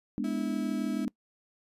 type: chord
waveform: sine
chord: G# diminished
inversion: none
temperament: equal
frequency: 207.7 / 246.9 / 293.7 Hz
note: G#3 / B3 / D4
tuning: 0 / 0 / 0 cents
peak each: -33 dBFS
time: 0.18-1.08 s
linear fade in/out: 0 ms
type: tone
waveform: 35% pulse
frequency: 326.1 Hz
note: E4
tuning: 19 cents flat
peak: -36 dBFS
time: 0.24-1.05 s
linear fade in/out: 2 ms
effects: noise-tail reverb RT60 0.1 s tail -22 dB re dry + resampled to 32000 Hz